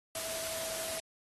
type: tone in noise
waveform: sine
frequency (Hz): 650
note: E5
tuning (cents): -24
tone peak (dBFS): -42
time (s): 0.15-1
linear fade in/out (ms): 2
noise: white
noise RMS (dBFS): -38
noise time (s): 0.15-1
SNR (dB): -7
effects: AAC 32 kbps